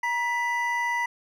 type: tone pair together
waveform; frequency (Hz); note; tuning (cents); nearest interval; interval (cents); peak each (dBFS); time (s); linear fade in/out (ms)
triangle; 949 / 1983.7; A#5 / B6; +31 / +7; octave + minor second; 1276; -25; 0.03-1.06; 5
effects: none